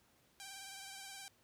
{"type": "tone with vibrato", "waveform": "5% pulse", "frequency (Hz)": 784, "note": "G5", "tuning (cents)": 0, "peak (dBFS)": -36, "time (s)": [0.4, 1.28], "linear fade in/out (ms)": 0, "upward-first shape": "triangle", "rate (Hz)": 19, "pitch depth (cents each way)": 44, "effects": ["pink hiss -71 dBFS RMS until 1.43 s", "high-pass 60 Hz 12 dB/octave"]}